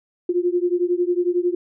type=beating tone pair; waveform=sine; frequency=349.2 / 360.2 Hz; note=F4 / F#4; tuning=0 / -46 cents; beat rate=11 Hz; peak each=-20 / -21 dBFS; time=0.29-1.55 s; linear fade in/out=5 ms; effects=none